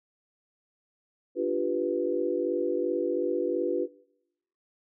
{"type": "chord", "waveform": "sine", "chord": "G dominant seventh", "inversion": "second", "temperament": "equal", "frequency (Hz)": [293.7, 349.2, 392, 493.9], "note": ["D4", "F4", "G4", "B4"], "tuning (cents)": [0, 0, 0, 0], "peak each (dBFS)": [-33, -29, -32, -29], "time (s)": [1.35, 3.88], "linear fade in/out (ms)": 50, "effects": ["noise-tail reverb RT60 0.8 s tail -21 dB re dry"]}